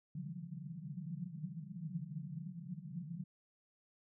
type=band-pass noise; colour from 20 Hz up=pink; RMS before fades=-45 dBFS; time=0.15-3.24 s; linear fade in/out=5 ms; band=140 to 190 Hz; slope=96 dB/octave; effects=none